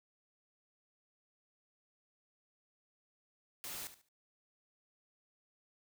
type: noise with echo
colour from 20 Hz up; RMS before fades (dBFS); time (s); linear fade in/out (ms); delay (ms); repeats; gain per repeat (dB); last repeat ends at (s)
white; -44; 3.64-3.87; 0; 72; 3; -12; 4.086
effects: none